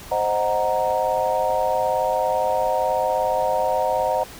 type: chord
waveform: sine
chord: C half-diminished seventh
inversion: none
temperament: equal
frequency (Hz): 523.3 / 622.3 / 740 / 932.3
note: C5 / Eb5 / Gb5 / Bb5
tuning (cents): 0 / 0 / 0 / 0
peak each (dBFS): -24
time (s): 0.11-4.24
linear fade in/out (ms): 10
effects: pink hiss -40 dBFS RMS until 4.39 s